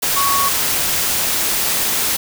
sine tone in noise, 1114 Hz, C#6, 8 cents sharp, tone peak -16 dBFS, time 0.16-0.49 s, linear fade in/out 10 ms, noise white, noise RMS -18 dBFS, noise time 0.02-2.17 s, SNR -1 dB, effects none

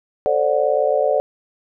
sine chord, D dominant seventh, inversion second, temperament just, 440.5 / 528.6 / 587.3 / 734.2 Hz, A4 / C5 / D5 / F#5, +2 / +18 / 0 / -14 cents, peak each -22 / -20 / -18 / -23 dBFS, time 0.26-1.2 s, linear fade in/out 0 ms, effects none

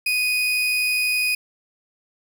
35% pulse tone, 2489 Hz, D#7, in tune, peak -17 dBFS, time 0.06-1.35 s, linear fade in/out 5 ms, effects none

